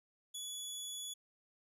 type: tone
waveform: 20% pulse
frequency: 3406 Hz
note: G#7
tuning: 43 cents sharp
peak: -36 dBFS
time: 0.34-1.14 s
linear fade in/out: 10 ms
effects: none